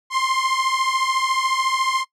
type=beating tone pair; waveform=sawtooth; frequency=1046.5 / 1060.5 Hz; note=C6 / C6; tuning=0 / +23 cents; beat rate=14 Hz; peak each=-18 dBFS; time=0.1-2.05 s; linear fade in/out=50 ms; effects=noise-tail reverb RT60 0.1 s tail -19 dB re dry + low-pass 7000 Hz 12 dB/octave